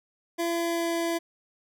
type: tone with pitch glide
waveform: 25% pulse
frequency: 338.8 to 336.1 Hz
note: E4 to E4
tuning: +48 to +34 cents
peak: -22 dBFS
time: 0.38-1.19 s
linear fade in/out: 20 ms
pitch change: -14 cents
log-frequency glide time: 0.48-0.93 s
effects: none